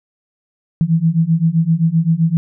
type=beating tone pair; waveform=sine; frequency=160 / 167.7 Hz; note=D#3 / E3; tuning=+49 / +30 cents; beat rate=7.7 Hz; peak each=-15 / -14 dBFS; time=0.81-2.37 s; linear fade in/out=0 ms; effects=none